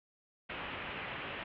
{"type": "low-pass noise", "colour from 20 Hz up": "white", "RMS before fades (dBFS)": -42, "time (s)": [0.49, 1.44], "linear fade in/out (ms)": 10, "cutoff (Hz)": 3000, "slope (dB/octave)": 48, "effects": []}